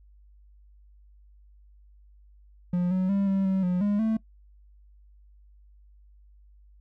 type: tone with pitch steps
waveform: triangle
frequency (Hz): 177.5 / 185.8 / 198.1 / 194 / 190.8 / 179.7 / 204.9 / 221.3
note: F3 / F#3 / G3 / G3 / G3 / F3 / G#3 / A3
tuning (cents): +28 / +7 / +18 / -18 / -47 / +50 / -23 / +10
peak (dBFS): -20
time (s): 2.73-4.17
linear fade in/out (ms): 5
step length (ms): 180
effects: noise-tail reverb RT60 0.1 s tail -20 dB re dry + added 50 Hz sine -52 dBFS peak until 6.8 s